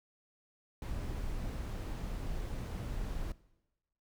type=noise; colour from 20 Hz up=brown; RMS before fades=-38 dBFS; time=0.82-3.32 s; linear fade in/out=2 ms; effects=noise-tail reverb RT60 1.0 s tail -20 dB re dry